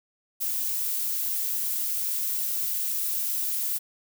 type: noise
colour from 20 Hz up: violet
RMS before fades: -28 dBFS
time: 0.4-3.79 s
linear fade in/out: 20 ms
effects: none